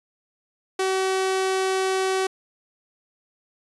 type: tone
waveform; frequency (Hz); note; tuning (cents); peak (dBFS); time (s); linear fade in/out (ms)
sawtooth; 379.6; F#4; +44; -17; 0.79-2.27; 5
effects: resampled to 24000 Hz